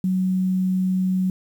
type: tone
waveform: sine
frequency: 186.2 Hz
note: F#3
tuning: 11 cents sharp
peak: -18 dBFS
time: 0.04-1.3 s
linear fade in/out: 2 ms
effects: 8-bit